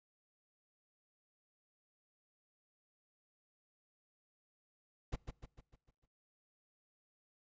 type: noise with echo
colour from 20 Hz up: brown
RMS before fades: -38 dBFS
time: 5.12-5.16 s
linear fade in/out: 10 ms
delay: 150 ms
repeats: 6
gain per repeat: -6 dB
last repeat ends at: 6.06 s
effects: noise-tail reverb RT60 0.8 s tail -26 dB re dry + resampled to 16000 Hz